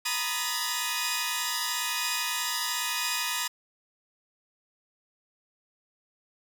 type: tone cluster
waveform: 10% pulse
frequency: 939 / 996 / 1242 / 1714 / 2483 Hz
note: A#5 / B5 / D#6 / A6 / D#7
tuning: +12 / +14 / -3 / -46 / -4 cents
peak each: -26 dBFS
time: 0.05-3.48 s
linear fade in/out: 10 ms
effects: none